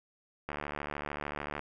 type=click train; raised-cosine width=0.5 ms; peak=-21 dBFS; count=82; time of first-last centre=0.49-1.594 s; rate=73.4 Hz; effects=none